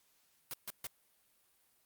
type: noise bursts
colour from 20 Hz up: white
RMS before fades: -41 dBFS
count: 3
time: 0.51-0.868 s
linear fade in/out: 0 ms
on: 26 ms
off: 140 ms
effects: white hiss -72 dBFS RMS until 1.85 s + Opus 48 kbps